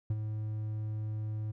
triangle tone with ADSR envelope, 107.7 Hz, A2, 37 cents flat, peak -24 dBFS, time 0.1-1.52 s, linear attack 5 ms, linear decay 40 ms, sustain -7 dB, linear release 14 ms, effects none

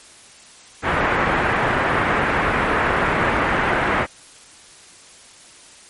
white low-pass noise, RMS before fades -19 dBFS, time 0.82-4.07 s, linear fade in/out 50 ms, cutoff 1900 Hz, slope 24 dB/octave, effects white hiss -45 dBFS RMS until 5.89 s + MP3 48 kbps

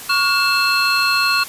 triangle tone cluster, 1117 / 1430 / 2653 / 4224 Hz, C#6 / F6 / E7 / C8, +13 / +41 / +10 / +16 cents, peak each -18 dBFS, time 0.09-1.44 s, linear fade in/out 10 ms, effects white hiss -33 dBFS RMS until 1.48 s + resampled to 32000 Hz

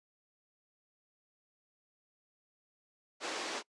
pink band-pass noise, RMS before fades -39 dBFS, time 3.2-3.63 s, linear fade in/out 50 ms, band 330 to 7000 Hz, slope 24 dB/octave, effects noise-tail reverb RT60 0.1 s tail -24 dB re dry + resampled to 24000 Hz

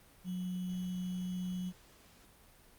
sine tone with sample-and-hold, 181.8 Hz, F#3, 30 cents flat, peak -35 dBFS, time 0.24-1.73 s, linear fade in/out 50 ms, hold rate 3150 Hz, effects pink hiss -61 dBFS RMS until 2.78 s + Opus 32 kbps

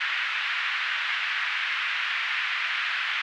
pink band-pass noise, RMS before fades -28 dBFS, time 0-3.22 s, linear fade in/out 10 ms, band 1500 to 2900 Hz, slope 24 dB/octave, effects none

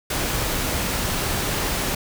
pink noise, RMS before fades -24 dBFS, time 0.1-1.95 s, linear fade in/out 5 ms, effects none

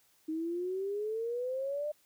sine exponential sweep, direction up, 311.1 to 607 Hz, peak -32 dBFS, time 0.28-1.92 s, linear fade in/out 10 ms, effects white hiss -68 dBFS RMS until 2.05 s

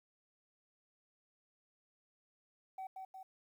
sine tone with echo, 761 Hz, F#5, 48 cents sharp, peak -39 dBFS, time 2.78-2.87 s, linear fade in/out 5 ms, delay 180 ms, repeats 2, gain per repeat -4 dB, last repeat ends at 3.23 s, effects tanh soft clip ceiling -40 dBFS + 12-bit

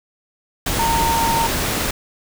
sine tone in noise, 917 Hz, A#5, 29 cents flat, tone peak -17 dBFS, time 0.79-1.47 s, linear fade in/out 5 ms, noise pink, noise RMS -21 dBFS, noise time 0.66-1.91 s, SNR +1 dB, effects none

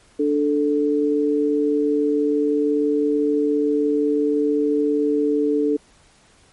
sine tone pair together, 293.7 / 439.7 Hz, D4 / A4, 0 / -1 cents, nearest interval perfect fifth, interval 699 cents, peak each -19 dBFS, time 0.19-5.77 s, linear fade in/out 10 ms, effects pink hiss -54 dBFS RMS until 6.52 s + MP3 48 kbps

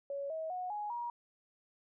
sine tone with pitch steps, 560 / 639.6 / 730.4 / 834.2 / 952.7 Hz, C#5 / D#5 / F#5 / G#5 / A#5, +18 / +48 / -23 / +7 / +37 cents, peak -36 dBFS, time 0.1-1.1 s, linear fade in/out 2 ms, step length 200 ms, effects none

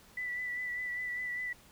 sine tone with vibrato, 1975.5 Hz, B6, in tune, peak -34 dBFS, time 0.17-1.53 s, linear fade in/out 5 ms, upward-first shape sine, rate 5 Hz, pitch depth 24 cents each way, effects pink hiss -59 dBFS RMS until 1.71 s

